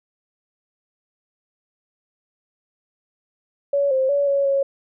sine tone with pitch steps, 564 / 526 / 568 / 558 / 551 Hz, C#5 / C5 / C#5 / C#5 / C#5, +30 / +9 / +42 / +11 / -11 cents, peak -16 dBFS, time 3.73-4.63 s, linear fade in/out 5 ms, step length 180 ms, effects none

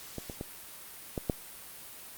clicks, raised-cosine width 2 ms, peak -23 / -25 / -22 / -18 / -13 dBFS, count 5, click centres 0.183 / 0.298 / 0.411 / 1.178 / 1.298 s, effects white hiss -47 dBFS RMS until 2.17 s + Opus 48 kbps

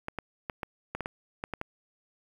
clicks, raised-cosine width 0.5 ms, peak -18 dBFS, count 10, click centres 0.084 / 0.187 / 0.498 / 0.632 / 0.95 / 1.007 / 1.059 / 1.439 / 1.537 / 1.614 s, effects 8-bit

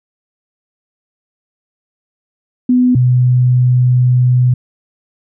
sine tone pair in turn, 249.7 / 125.16 Hz, B3 / B2, +19 / +24 cents, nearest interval octave, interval 1195 cents, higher first, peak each -7 dBFS, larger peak neither, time 2.69-2.95 / 2.95-4.54 s, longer second, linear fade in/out 5 ms, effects none

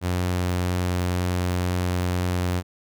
sawtooth tone, 89.8 Hz, F2, 49 cents sharp, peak -18 dBFS, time 0.01-2.63 s, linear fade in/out 50 ms, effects none

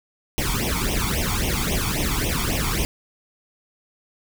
pink noise with flanger, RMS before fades -23 dBFS, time 0.38-2.85 s, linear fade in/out 0 ms, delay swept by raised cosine 0.33 to 0.91 ms, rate 3.7 Hz, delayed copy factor +1, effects none

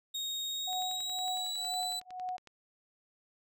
35% pulse tone with pitch glide, 3732 to 3977 Hz, A#7 to B7, +1 to +11 cents, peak -33 dBFS, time 0.14-2 s, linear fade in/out 10 ms, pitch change +110 cents, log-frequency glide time 0.47-1.79 s
sine tone with tremolo, 735 Hz, F#5, 12 cents flat, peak -33 dBFS, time 0.67-2.37 s, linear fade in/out 10 ms, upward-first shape triangle, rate 2 Hz, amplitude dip 100%
click train, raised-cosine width 0.2 ms, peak -34 dBFS, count 20, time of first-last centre 0.73-2.473 s, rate 10.9 Hz
effects none

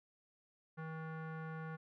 square tone with low-pass filter, 159.7 Hz, D#3, 45 cents sharp, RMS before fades -45 dBFS, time 0.77-1.77 s, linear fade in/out 20 ms, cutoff 1500 Hz, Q 3, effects none

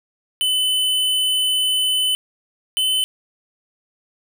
square tone pair in turn, 3019 / 3038 Hz, F#7 / F#7, +34 / +45 cents, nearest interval unison, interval 11 cents, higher second, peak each -17 dBFS, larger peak neither, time 0.41-2.15 / 2.77-3.04 s, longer first, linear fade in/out 0 ms, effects none

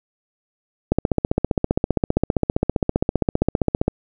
click train, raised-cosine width 2 ms, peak -3 dBFS, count 46, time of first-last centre 0.92-3.881 s, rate 15.2 Hz, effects none

